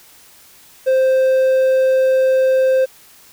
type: tone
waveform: triangle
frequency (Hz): 523.3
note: C5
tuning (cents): 0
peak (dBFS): -9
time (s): 0.86-2.86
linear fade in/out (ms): 20
effects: white hiss -46 dBFS RMS until 3.32 s